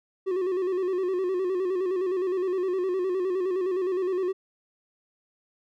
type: tone with vibrato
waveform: triangle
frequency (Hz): 370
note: F#4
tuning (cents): 0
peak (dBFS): -22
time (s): 0.26-4.33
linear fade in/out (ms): 20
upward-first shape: square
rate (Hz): 9.7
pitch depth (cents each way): 58
effects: none